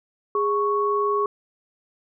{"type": "tone pair together", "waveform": "sine", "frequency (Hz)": [411.7, 1108.7], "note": ["G#4", "C#6"], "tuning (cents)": [-15, 0], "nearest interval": "octave + perfect fourth", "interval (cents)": 1715, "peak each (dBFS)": -22, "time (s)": [0.35, 1.26], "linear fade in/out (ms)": 2, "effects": []}